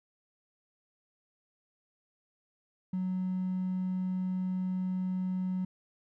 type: tone with hard clipping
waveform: triangle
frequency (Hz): 185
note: F#3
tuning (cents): 0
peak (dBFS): -30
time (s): 2.93-5.65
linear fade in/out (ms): 5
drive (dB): 4
effects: none